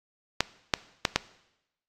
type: clicks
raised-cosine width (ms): 0.2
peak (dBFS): -3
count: 4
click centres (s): 0.406 / 0.738 / 1.052 / 1.16
effects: noise-tail reverb RT60 0.9 s tail -19 dB re dry + AAC 64 kbps